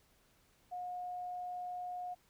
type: tone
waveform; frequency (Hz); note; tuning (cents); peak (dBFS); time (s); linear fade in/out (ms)
sine; 720; F#5; -47; -39; 0.71-2.15; 20
effects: pink hiss -70 dBFS RMS until 2.29 s